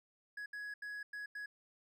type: tone bursts at uneven times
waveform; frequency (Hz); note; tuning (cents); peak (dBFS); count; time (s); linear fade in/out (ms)
triangle; 1674; G#6; +13; -40; 5; 0.37-0.46 / 0.53-0.74 / 0.82-1.03 / 1.13-1.26 / 1.35-1.46; 5
effects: none